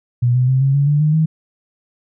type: tone with pitch steps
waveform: sine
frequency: 121.7 / 126.36 / 131.19 / 136.21 / 141.42 / 146.83 / 152.45 / 158.28 Hz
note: B2 / B2 / C3 / C#3 / C#3 / D3 / D#3 / D#3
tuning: -25 / +40 / +5 / -30 / +35 / 0 / -35 / +30 cents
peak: -11 dBFS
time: 0.22-1.26 s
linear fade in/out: 10 ms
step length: 130 ms
effects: none